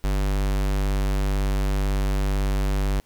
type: tone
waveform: square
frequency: 49 Hz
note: G1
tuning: in tune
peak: -21 dBFS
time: 0.04-3 s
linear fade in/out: 0 ms
effects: pink hiss -62 dBFS RMS until 3.05 s